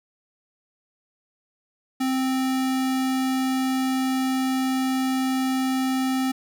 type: tone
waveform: square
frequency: 261.6 Hz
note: C4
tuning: in tune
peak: -22 dBFS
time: 2-6.32 s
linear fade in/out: 10 ms
effects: 10-bit